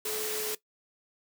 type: tone in noise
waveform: sine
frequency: 430.2 Hz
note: A4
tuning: 39 cents flat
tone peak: -35 dBFS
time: 0.05-0.55 s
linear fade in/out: 5 ms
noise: white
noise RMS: -34 dBFS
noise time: 0.05-0.55 s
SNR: -4 dB
effects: noise-tail reverb RT60 0.1 s tail -17 dB re dry + high-pass 200 Hz 12 dB/octave